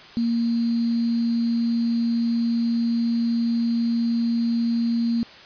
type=tone with sample-and-hold; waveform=sine; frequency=233.1 Hz; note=A#3; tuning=in tune; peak=-19 dBFS; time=0.17-5.23 s; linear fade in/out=0 ms; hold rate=4410 Hz; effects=white hiss -44 dBFS RMS until 5.45 s + resampled to 11025 Hz